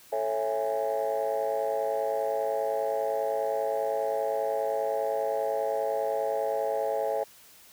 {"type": "chord", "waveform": "sine", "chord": "A major seventh", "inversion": "none", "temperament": "just", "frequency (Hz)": [440, 550, 660, 825], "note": ["A4", "C#5", "E5", "G#5"], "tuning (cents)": [0, -14, 2, -12], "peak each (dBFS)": [-31, -29, -30, -32], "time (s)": [0.12, 7.24], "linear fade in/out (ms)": 10, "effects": ["tanh soft clip ceiling -19 dBFS", "white hiss -54 dBFS RMS until 7.72 s"]}